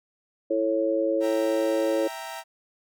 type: harmonic tone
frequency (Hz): 110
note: A2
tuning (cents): 0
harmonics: 3 / 4 / 5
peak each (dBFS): -26 / -29 / -24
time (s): 0.5-2.08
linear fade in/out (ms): 10
type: chord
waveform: sawtooth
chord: E diminished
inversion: none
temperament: equal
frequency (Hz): 659.3 / 784 / 932.3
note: E5 / G5 / Bb5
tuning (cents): 0 / 0 / 0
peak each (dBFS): -35 / -36 / -34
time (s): 1.2-2.44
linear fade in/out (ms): 50
effects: none